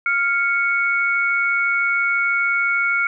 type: tone pair together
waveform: sine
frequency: 1396.6 / 2217 Hz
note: F6 / C#7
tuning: 0 / 0 cents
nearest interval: minor sixth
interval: 800 cents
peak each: -19 / -19 dBFS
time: 0.06-3.07 s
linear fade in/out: 2 ms
effects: none